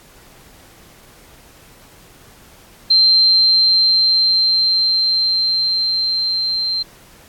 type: tone with level ramp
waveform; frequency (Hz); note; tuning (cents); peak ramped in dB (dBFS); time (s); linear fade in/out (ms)
sine; 4139; C8; -20; -8 to -17; 2.9-6.83; 10
effects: pink hiss -46 dBFS RMS until 7.28 s + AAC 64 kbps